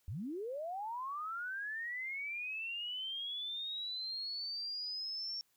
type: linear sweep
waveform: sine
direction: up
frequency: 73.42 to 5500 Hz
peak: -38 dBFS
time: 0.08-5.41 s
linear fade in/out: 0 ms
effects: white hiss -75 dBFS RMS until 5.56 s